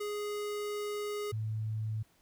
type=tone pair in turn; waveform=square / sine; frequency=415.3 / 109.18 Hz; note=G#4 / A2; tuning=0 / -13 cents; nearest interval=octave + major seventh; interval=2313 cents; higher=first; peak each=-35 / -32 dBFS; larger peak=second; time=0-1.32 / 1.32-2.03 s; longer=first; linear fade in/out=10 ms; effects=pink hiss -68 dBFS RMS until 2.21 s